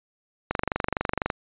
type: click train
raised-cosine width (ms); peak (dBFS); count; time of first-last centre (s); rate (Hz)
0.5; -9; 20; 0.51-1.302; 24
effects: resampled to 8000 Hz